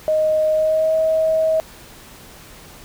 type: tone with pitch glide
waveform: sine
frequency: 622.3 to 637.6 Hz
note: D#5 to D#5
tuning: 0 to +42 cents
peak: -14 dBFS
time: 0.08-1.6 s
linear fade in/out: 0 ms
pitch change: +42 cents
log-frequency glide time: 0.52-0.94 s
effects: pink hiss -42 dBFS RMS until 2.84 s